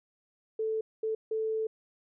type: tone bursts at uneven times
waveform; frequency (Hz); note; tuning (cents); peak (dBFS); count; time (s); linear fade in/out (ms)
sine; 440; A4; 0; -28; 3; 0.59-0.81 / 1.03-1.15 / 1.31-1.67; 5
effects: none